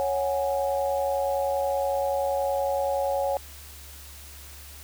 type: chord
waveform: sine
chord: C# suspended fourth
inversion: none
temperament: equal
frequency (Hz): 554.4 / 740 / 830.6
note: C#5 / F#5 / G#5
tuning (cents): 0 / 0 / 0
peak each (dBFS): -25 / -30 / -30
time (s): 0-3.37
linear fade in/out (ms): 0
effects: added 71 Hz sine -45 dBFS peak until 4.83 s + white hiss -46 dBFS RMS until 4.83 s